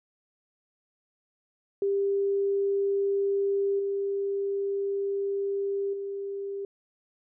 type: tone with level steps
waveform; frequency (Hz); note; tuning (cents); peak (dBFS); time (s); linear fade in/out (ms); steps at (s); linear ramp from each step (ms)
sine; 397.1; G4; +22; -23 / -26 / -31; 1.82-6.65; 2; 3.79 / 5.93; 5
effects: none